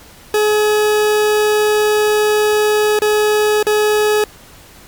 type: tone with dropouts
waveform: 40% pulse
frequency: 423.3 Hz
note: G#4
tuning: 33 cents sharp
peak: -10 dBFS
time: 0.34-4.24 s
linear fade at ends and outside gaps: 2 ms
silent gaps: 2.99-3.019 / 3.628-3.667 s
effects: pink hiss -41 dBFS RMS until 4.87 s + MP3 96 kbps